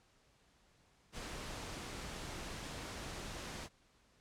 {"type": "noise", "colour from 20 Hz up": "pink", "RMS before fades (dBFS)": -45, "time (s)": [1.12, 3.69], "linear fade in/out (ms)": 50, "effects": ["pink hiss -70 dBFS RMS until 4.2 s", "low-pass 8000 Hz 12 dB/octave"]}